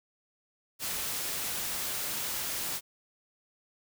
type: noise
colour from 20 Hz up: white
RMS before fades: -34 dBFS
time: 0.79-2.81 s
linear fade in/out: 50 ms
effects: none